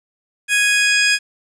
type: tone pair together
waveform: sawtooth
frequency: 1659.5 / 2489 Hz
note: G#6 / D#7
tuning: -2 / 0 cents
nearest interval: perfect fifth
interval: 702 cents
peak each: -12 dBFS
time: 0.48-1.19 s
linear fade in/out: 50 ms
effects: resampled to 22050 Hz + 8-bit